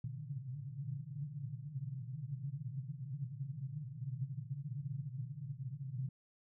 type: band-pass noise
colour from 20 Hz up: pink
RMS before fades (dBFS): -43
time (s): 0.04-6.09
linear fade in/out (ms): 5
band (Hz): 120 to 150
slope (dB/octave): 96
effects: none